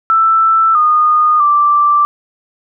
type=tone with pitch steps; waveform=sine; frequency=1326 / 1227 / 1173 Hz; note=E6 / D#6 / D6; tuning=+10 / -25 / -2 cents; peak=-7 dBFS; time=0.1-2.05 s; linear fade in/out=0 ms; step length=650 ms; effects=none